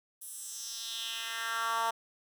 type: tone with high-pass filter sweep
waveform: 10% pulse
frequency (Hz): 228.2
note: A#3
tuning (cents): -37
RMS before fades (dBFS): -36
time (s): 0.21-1.91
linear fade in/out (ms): 10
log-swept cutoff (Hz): 11000 to 850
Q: 2.5
effects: none